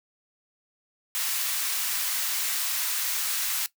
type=high-pass noise; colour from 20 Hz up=white; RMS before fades=-28 dBFS; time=1.15-3.66 s; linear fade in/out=0 ms; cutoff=1200 Hz; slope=12 dB/octave; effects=noise-tail reverb RT60 0.1 s tail -17 dB re dry